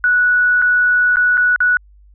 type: tone with dropouts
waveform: sine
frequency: 1472 Hz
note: F#6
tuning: 9 cents flat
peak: -10 dBFS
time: 0.04-1.77 s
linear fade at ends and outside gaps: 1 ms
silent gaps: 0.617-0.622 / 1.159-1.169 / 1.372-1.377 / 1.561-1.604 s
effects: added 50 Hz sine -43 dBFS peak until 2.14 s